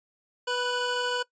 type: tone pair together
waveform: 25% pulse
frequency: 492 / 1489 Hz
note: B4 / F#6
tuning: -7 / +11 cents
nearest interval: octave + perfect fifth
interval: 1918 cents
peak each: -25 / -26 dBFS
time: 0.47-1.23 s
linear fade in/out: 10 ms
effects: noise-tail reverb RT60 0.1 s tail -20 dB re dry + resampled to 16000 Hz